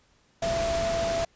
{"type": "tone in noise", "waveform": "sine", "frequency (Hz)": 669, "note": "E5", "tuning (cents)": 25, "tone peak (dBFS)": -25, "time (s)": [0.42, 1.25], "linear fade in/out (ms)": 5, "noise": "pink", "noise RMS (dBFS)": -32, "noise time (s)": [0.42, 1.25], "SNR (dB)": 4, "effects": ["pink hiss -64 dBFS RMS until 1.35 s", "resampled to 16000 Hz"]}